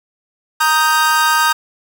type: chord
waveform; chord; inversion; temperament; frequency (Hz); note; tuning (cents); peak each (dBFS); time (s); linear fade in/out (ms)
45% pulse; Eb major; second; equal; 932.3 / 1244.5 / 1568; Bb5 / Eb6 / G6; 0 / 0 / 0; -16; 0.6-1.53; 10
effects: none